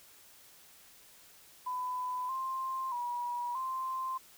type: tone with pitch steps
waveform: sine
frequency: 1002 / 1050 / 966 / 1044 Hz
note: B5 / C6 / B5 / C6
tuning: +25 / +6 / -39 / -4 cents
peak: -33 dBFS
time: 1.66-4.18 s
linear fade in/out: 10 ms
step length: 630 ms
effects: white hiss -58 dBFS RMS until 4.37 s